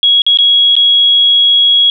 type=tone with dropouts; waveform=sine; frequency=3322 Hz; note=G#7; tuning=in tune; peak=-5 dBFS; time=0.03-1.9 s; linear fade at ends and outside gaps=1 ms; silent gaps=0.219-0.265 / 0.373-0.387 / 0.754-0.765 s; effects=none